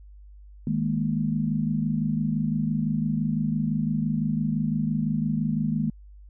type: chord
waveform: sine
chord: D# suspended fourth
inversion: none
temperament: just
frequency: 155.56 / 207.4 / 233.3 Hz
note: D#3 / G#3 / A#3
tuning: 0 / -2 / +2 cents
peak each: -27 dBFS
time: 0.67-5.9 s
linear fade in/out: 2 ms
effects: added 50 Hz sine -44 dBFS peak until 6.29 s